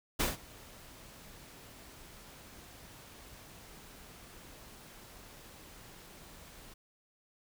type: noise with ADSR envelope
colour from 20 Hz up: pink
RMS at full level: -29 dBFS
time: 0.19-6.74 s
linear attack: 14 ms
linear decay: 160 ms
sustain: -24 dB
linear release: 7 ms
effects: none